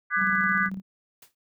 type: chord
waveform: sine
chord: G# half-diminished seventh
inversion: second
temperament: just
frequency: 1196.1 / 1495.1 / 1661.2 / 1993.5 Hz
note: D6 / F#6 / G#6 / B6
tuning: +31 / +18 / 0 / +16 cents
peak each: -27 / -25 / -27 / -29 dBFS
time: 0.1-0.7 s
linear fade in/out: 50 ms
type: tone with tremolo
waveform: sine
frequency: 191.4 Hz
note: G3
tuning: 41 cents flat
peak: -28 dBFS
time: 0.16-0.82 s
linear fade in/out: 50 ms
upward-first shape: square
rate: 18 Hz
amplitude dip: 55%
type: noise with exponential decay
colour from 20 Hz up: white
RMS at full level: -45 dBFS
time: 1.22-1.35 s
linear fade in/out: 5 ms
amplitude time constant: 27 ms
effects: none